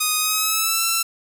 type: tone with pitch glide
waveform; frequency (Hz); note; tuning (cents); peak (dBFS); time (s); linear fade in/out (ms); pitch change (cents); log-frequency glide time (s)
5% pulse; 1244.5 to 1341.5; D#6 to E6; 0 to +30; -7; 0-1.03; 10; +130; 0.18-0.84
effects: none